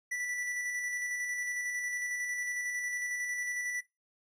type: tone with tremolo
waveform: square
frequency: 1967 Hz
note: B6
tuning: 7 cents flat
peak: -33 dBFS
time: 0.11-3.81 s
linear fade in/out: 10 ms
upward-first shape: square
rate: 11 Hz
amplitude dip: 25%
effects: noise-tail reverb RT60 0.2 s tail -17 dB re dry + low-pass 12000 Hz 12 dB/octave